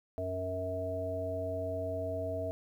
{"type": "harmonic tone", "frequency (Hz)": 92.5, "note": "F#2", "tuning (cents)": 0, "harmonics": [1, 3, 5, 7], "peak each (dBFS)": [-39, -43, -41, -35], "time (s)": [0.18, 2.51], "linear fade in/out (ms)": 0, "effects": ["11-bit"]}